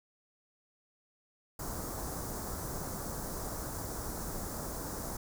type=band-stop noise; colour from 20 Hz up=pink; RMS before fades=-39 dBFS; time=1.59-5.17 s; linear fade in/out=5 ms; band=1400 to 5600 Hz; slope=24 dB/octave; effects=none